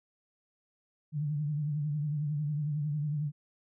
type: tone with vibrato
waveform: sine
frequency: 148.7 Hz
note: D3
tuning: 22 cents sharp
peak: -29 dBFS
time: 1.12-3.32 s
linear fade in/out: 50 ms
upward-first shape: triangle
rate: 11 Hz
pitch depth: 83 cents each way
effects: none